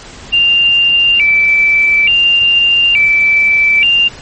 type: tone with vibrato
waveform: sine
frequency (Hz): 2545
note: D#7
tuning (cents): +39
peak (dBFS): -6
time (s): 0.32-4.09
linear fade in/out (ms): 20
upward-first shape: square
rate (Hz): 0.57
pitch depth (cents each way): 160
effects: pink hiss -32 dBFS RMS until 4.21 s + MP3 32 kbps